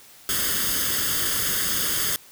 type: noise with comb filter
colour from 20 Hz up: white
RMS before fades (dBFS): -24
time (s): 0.29-2.16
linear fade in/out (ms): 0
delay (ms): 0.61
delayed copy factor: +0.75
effects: white hiss -49 dBFS RMS until 2.31 s